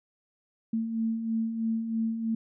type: beating tone pair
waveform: sine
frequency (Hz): 222.5 / 225.6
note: A3 / A3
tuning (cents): +20 / +44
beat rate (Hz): 3.1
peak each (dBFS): -36 / -27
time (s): 0.73-2.35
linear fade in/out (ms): 5
effects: none